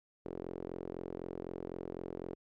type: tone with band-pass filter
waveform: sawtooth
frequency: 43.95 Hz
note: F1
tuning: 12 cents sharp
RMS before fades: -43 dBFS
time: 0.25-2.35 s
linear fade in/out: 10 ms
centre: 400 Hz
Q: 2.6
effects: none